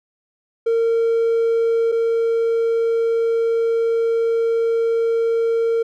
triangle tone pair in turn, 458.6 / 458.6 Hz, A#4 / A#4, -28 / -28 cents, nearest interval unison, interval 0 cents, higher neither, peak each -12 / -13 dBFS, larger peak first, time 0.66-1.92 / 1.92-5.83 s, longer second, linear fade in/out 10 ms, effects tanh soft clip ceiling -9 dBFS

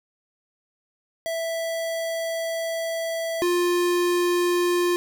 square tone pair in turn, 659.3 / 352.1 Hz, E5 / F4, 0 / +14 cents, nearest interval major seventh, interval 1086 cents, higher first, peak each -26 / -20 dBFS, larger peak second, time 1.26-3.42 / 3.42-4.96 s, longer first, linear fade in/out 0 ms, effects none

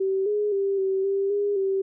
sine tone with pitch steps, 384.8 / 416.7 / 394 / 384 / 393.4 / 407.4 / 387.2 Hz, G4 / G#4 / G4 / G4 / G4 / G#4 / G4, -32 / +6 / +9 / -36 / +6 / -33 / -21 cents, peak -21 dBFS, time 0-1.82 s, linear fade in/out 10 ms, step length 260 ms, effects none

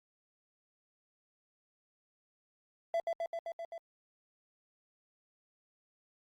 triangle tone with echo, 670 Hz, E5, 28 cents sharp, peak -27 dBFS, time 2.94-3 s, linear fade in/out 2 ms, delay 130 ms, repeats 6, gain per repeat -2 dB, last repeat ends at 3.78 s, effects Opus 48 kbps

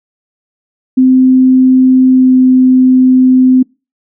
sine tone with pitch glide, 258.3 to 256.7 Hz, C4 to C4, -22 to -33 cents, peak -3 dBFS, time 0.97-3.63 s, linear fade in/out 10 ms, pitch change -11 cents, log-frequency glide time 2.1-2.35 s, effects noise-tail reverb RT60 0.3 s tail -26 dB re dry

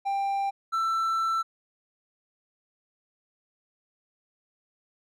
triangle tone pair in turn, 791 / 1334.1 Hz, G5 / E6, +15 / +20 cents, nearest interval major sixth, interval 905 cents, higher second, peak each -23 / -22 dBFS, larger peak second, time 0.05-0.51 / 0.72-1.43 s, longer second, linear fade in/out 20 ms, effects none

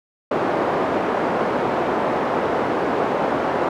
pink band-pass noise, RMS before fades -21 dBFS, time 0.31-3.69 s, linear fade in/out 5 ms, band 340 to 960 Hz, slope 12 dB/octave, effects none

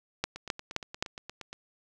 two click trains, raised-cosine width 0.2 ms, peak -11 / -23 dBFS, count 4 / 11, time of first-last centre 0.24-1.025 / 0.36-1.53 s, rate 3.82 / 8.55 Hz, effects none

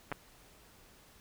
clicks, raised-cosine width 0.5 ms, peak -21 dBFS, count 2, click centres 0.117 / 0.124 s, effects pink hiss -60 dBFS RMS until 1.2 s

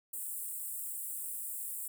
pink high-pass noise, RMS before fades -40 dBFS, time 0.13-1.88 s, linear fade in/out 5 ms, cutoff 7800 Hz, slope 96 dB/octave, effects none

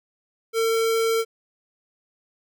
square tone, 452.2 Hz, A4, 47 cents sharp, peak -20 dBFS, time 0.53-1.25 s, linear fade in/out 50 ms, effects none

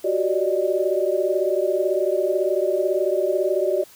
sine tone cluster, 366.1 / 384.2 / 579 / 613 Hz, F#4 / G4 / D5 / D#5, -18 / -35 / -25 / -26 cents, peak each -24 dBFS, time 0.04-3.84 s, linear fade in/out 10 ms, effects white hiss -49 dBFS RMS until 3.95 s

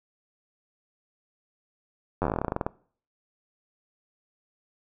slowing click train, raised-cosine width 1 ms, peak -12 dBFS, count 18, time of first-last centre 2.22-2.665 s, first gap 10 ms, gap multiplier 1.11, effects noise-tail reverb RT60 0.5 s tail -22 dB re dry

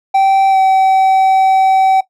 triangle tone with pitch glide, 776 to 765.3 Hz, G5 to G5, -18 to -42 cents, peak -5 dBFS, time 0.14-2.01 s, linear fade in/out 10 ms, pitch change -24 cents, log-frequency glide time 0.5-0.57 s, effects noise-tail reverb RT60 0.1 s tail -17 dB re dry

